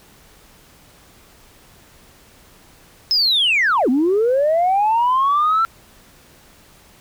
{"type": "linear two-way sweep", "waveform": "sine", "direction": "down then up", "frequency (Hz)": [5220, 237.7, 1354], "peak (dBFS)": -12, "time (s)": [3.11, 5.65], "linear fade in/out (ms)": 0, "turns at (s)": 3.89, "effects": ["tanh soft clip ceiling -10 dBFS", "pink hiss -49 dBFS RMS until 7 s"]}